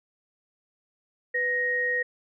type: tone pair together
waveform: sine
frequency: 496.1 / 1873 Hz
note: B4 / A#6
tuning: +8 / +8 cents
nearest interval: octave + major seventh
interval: 2300 cents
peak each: -31 / -24 dBFS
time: 1.34-2.03 s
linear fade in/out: 10 ms
effects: none